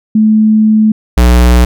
sine / square tone pair in turn, 216.5 / 60.75 Hz, A3 / B1, -28 / -28 cents, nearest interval octave + minor seventh, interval 2200 cents, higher first, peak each -4 dBFS, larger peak neither, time 0.15-0.92 / 1.17-1.65 s, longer first, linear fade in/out 5 ms, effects none

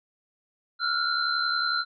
sine tone cluster, 1362 / 1433 / 4091 Hz, F6 / F6 / C8, -44 / +44 / -40 cents, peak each -28 dBFS, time 0.79-1.85 s, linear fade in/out 50 ms, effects none

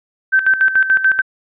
sine tone with tremolo, 1548 Hz, G6, 22 cents flat, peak -8 dBFS, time 0.32-1.22 s, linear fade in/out 20 ms, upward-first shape square, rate 6.9 Hz, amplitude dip 70%, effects resampled to 8000 Hz

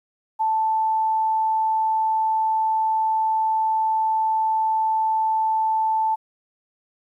sine tone, 880 Hz, A5, in tune, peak -18 dBFS, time 0.39-6.16 s, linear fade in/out 20 ms, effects 10-bit

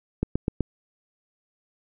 click train, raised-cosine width 3 ms, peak -10 dBFS, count 4, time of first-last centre 0.23-0.607 s, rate 7.96 Hz, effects none

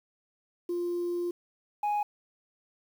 sine tone pair in turn, 349.2 / 830.5 Hz, F4 / G#5, 0 / 0 cents, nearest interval octave + minor third, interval 1500 cents, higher second, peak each -27 / -23 dBFS, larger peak second, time 0.69-1.31 / 1.83-2.03 s, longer first, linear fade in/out 5 ms, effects tanh soft clip ceiling -25 dBFS + 9-bit

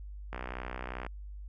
click train, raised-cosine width 0.5 ms, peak -23 dBFS, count 47, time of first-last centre 0.33-1.065 s, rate 62.6 Hz, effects added 50 Hz sine -41 dBFS peak until 1.48 s

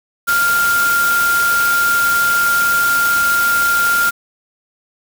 sine tone in noise, 1396.9 Hz, F6, in tune, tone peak -12 dBFS, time 0.27-4.11 s, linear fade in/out 20 ms, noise white, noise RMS -22 dBFS, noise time 0.27-4.11 s, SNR +7 dB, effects none

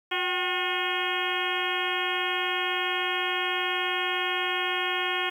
harmonic tone with a mistuned harmonic, 360.7 Hz, F#4, 44 cents flat, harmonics 1 / 2 / 3 / 4 / 5 / 6 / 7 / 8 / 9, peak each -34 / -34 / -34 / -34 / -34 / -34 / -34 / -34 / -34 dBFS, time 0.11-5.3 s, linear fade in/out 10 ms, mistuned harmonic 2, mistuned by +84 cents, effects 9-bit

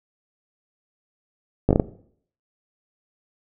slowing click train, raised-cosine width 2 ms, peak -3 dBFS, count 5, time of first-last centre 1.69-1.798 s, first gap 17 ms, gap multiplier 1.32, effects noise-tail reverb RT60 0.6 s tail -18 dB re dry

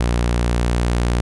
sawtooth tone, 59.5 Hz, A#1, 36 cents sharp, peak -12 dBFS, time 0-1.21 s, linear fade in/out 5 ms, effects resampled to 24000 Hz

